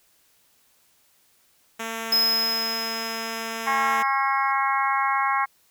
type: tone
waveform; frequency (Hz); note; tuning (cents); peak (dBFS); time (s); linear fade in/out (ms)
5% pulse; 225.9; A3; +46; -18; 1.79-4.03; 10
type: tone with exponential decay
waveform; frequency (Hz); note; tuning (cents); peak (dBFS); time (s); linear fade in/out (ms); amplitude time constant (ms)
square; 5110; D#8; +45; -17; 2.12-4.52; 5; 520
type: harmonic tone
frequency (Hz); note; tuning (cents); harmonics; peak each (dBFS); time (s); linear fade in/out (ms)
271.7; C#4; -35; 3 / 4 / 5 / 6 / 7 / 8; -26 / -23 / -30 / -31 / -31 / -30; 3.66-5.46; 20
effects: white hiss -62 dBFS RMS until 5.7 s

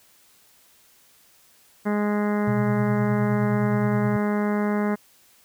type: harmonic tone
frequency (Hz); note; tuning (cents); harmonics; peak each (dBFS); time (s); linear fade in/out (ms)
207.7; G#3; 0; 1 / 2 / 3 / 4 / 5 / 6 / 7 / 8 / 9 / 10; -22 / -28 / -32 / -34 / -36 / -38 / -39 / -40 / -41 / -42; 1.85-4.96; 20
type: tone with tremolo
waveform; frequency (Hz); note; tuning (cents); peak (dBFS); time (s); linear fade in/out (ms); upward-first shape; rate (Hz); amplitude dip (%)
sine; 123.8; B2; +5; -21; 2.47-4.17; 10; triangle; 9.6; 60
effects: white hiss -57 dBFS RMS until 5.44 s

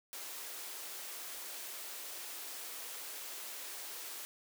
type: high-pass noise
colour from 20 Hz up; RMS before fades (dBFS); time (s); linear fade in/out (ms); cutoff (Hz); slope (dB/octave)
white; -45; 0.13-4.25; 0; 310; 24
effects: none

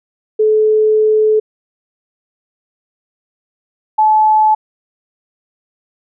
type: tone pair in turn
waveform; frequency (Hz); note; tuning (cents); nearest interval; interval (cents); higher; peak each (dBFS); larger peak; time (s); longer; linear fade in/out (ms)
sine; 431.4 / 862.8; A4 / A5; -34 / -34; octave; 1200; second; -8 / -7; second; 0.39-1.4 / 3.98-4.55; first; 10
effects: none

